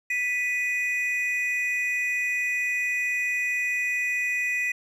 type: tone pair together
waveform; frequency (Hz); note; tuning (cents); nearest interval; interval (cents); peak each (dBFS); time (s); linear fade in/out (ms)
triangle; 1975.5 / 2489; B6 / D#7; 0 / 0; major third; 400; -25; 0.1-4.72; 5
effects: none